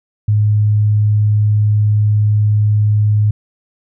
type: tone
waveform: sine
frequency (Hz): 105.4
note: G#2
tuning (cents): +26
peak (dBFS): -9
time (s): 0.28-3.31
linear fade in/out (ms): 5
effects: none